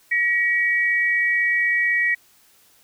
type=tone pair together; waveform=sine; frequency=1912 / 2274 Hz; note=A#6 / C#7; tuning=+43 / +44 cents; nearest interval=minor third; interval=301 cents; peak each=-18 / -23 dBFS; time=0.11-2.15 s; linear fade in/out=10 ms; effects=white hiss -56 dBFS RMS until 2.83 s